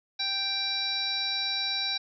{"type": "harmonic tone", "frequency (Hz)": 784, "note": "G5", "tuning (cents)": 0, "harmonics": [1, 2, 3, 5, 6, 7], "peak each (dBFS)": [-41, -40, -37, -29, -36, -36], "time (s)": [0.19, 1.98], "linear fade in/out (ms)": 10, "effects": []}